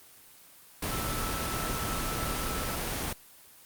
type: tone in noise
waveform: sine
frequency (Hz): 1318.5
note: E6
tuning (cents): 0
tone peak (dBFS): -37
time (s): 0.91-2.76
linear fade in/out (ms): 5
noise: pink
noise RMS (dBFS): -32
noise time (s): 0.82-3.13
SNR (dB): -8
effects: white hiss -54 dBFS RMS until 3.65 s + Opus 24 kbps